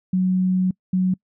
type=tone pair in turn; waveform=sine; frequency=185 / 185 Hz; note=F#3 / F#3; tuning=0 / 0 cents; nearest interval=unison; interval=0 cents; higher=neither; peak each=-16 dBFS; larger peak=neither; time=0.13-0.71 / 0.93-1.14 s; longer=first; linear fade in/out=5 ms; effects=noise-tail reverb RT60 0.1 s tail -26 dB re dry